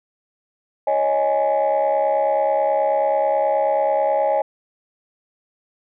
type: chord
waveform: sine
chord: C# suspended second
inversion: none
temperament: just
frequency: 554.4 / 623.7 / 831.5 Hz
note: C#5 / D#5 / G#5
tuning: 0 / +4 / +2 cents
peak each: -19 dBFS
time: 0.87-4.42 s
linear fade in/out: 5 ms
effects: tanh soft clip ceiling -11 dBFS